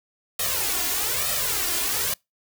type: noise with flanger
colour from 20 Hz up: white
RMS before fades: -25 dBFS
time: 0.39-2.14 s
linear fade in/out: 5 ms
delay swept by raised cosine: 1.6 to 2.9 ms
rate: 1.1 Hz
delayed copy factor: +0.85
effects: noise-tail reverb RT60 0.2 s tail -26 dB re dry